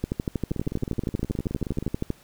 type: two click trains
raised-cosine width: 3 ms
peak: -12 / -18 dBFS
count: 27 / 27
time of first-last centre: 0.04-2.103 / 0.51-1.878 s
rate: 12.6 / 19 Hz
effects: pink hiss -55 dBFS RMS until 2.23 s